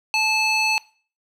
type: tone with band-pass filter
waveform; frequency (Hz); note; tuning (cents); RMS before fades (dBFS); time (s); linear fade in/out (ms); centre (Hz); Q
square; 870; A5; -20; -20; 0.14-0.78; 0; 3300; 2.1
effects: noise-tail reverb RT60 0.4 s tail -20 dB re dry